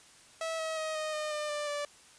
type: tone with pitch steps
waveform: sawtooth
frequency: 650 / 639.9 / 630 / 620.3 / 610.7 / 601.2 / 591.9 / 582.8 Hz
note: E5 / D#5 / D#5 / D#5 / D#5 / D5 / D5 / D5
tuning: -24 / +48 / +21 / -5 / -32 / +40 / +13 / -13 cents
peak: -29 dBFS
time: 0.41-1.85 s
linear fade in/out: 2 ms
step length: 180 ms
effects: white hiss -57 dBFS RMS until 2.18 s + resampled to 22050 Hz